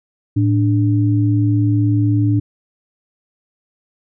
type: tone pair together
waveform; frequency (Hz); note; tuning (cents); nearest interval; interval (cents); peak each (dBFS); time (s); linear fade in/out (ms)
sine; 110 / 293.7; A2 / D4; 0 / 0; octave + perfect fourth; 1700; -13 / -17; 0.36-2.4; 10
effects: none